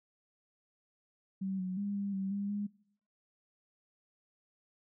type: tone with pitch steps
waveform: sine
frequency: 191.9 / 184.9 / 202.1 / 199.9 / 193 / 200.9 / 204.8 Hz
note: G3 / F#3 / G#3 / G3 / G3 / G3 / G#3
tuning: -37 / -1 / -47 / +34 / -27 / +43 / -24 cents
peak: -33 dBFS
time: 1.41-2.67 s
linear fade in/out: 10 ms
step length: 180 ms
effects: noise-tail reverb RT60 0.7 s tail -23 dB re dry